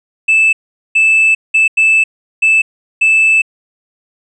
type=tone bursts at uneven times; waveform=triangle; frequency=2630 Hz; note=E7; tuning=5 cents flat; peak=-4 dBFS; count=6; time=0.28-0.53 / 0.95-1.35 / 1.54-1.68 / 1.77-2.04 / 2.42-2.62 / 3.01-3.42 s; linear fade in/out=10 ms; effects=tanh soft clip ceiling -1 dBFS + resampled to 24000 Hz